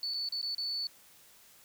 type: tone with dropouts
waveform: sine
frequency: 4468 Hz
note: C#8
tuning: 13 cents sharp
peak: -32 dBFS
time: 0.03-0.87 s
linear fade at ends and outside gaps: 1 ms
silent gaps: 0.138-0.142 / 0.288-0.323 / 0.415-0.428 / 0.548-0.581 s
effects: white hiss -59 dBFS RMS until 1.64 s